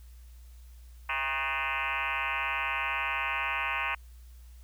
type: tone with frequency modulation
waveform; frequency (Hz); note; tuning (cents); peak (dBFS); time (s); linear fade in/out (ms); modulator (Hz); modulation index
sine; 1800; A6; +39; -28; 1.09-3.95; 5; 142; 6.6
effects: added 60 Hz sine -47 dBFS peak until 4.63 s + white hiss -64 dBFS RMS until 4.63 s